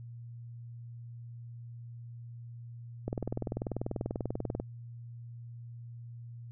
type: click train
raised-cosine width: 2 ms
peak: -20 dBFS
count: 32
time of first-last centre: 3.08-4.6 s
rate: 20.4 Hz
effects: added 118 Hz sine -43 dBFS peak until 6.51 s